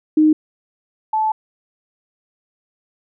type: tone pair in turn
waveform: sine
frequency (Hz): 308.8 / 870.1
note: D#4 / A5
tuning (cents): -13 / -20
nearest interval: octave + tritone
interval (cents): 1793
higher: second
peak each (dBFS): -9 / -15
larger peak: first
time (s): 0.17-0.33 / 1.13-1.32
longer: second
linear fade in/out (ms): 5
effects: none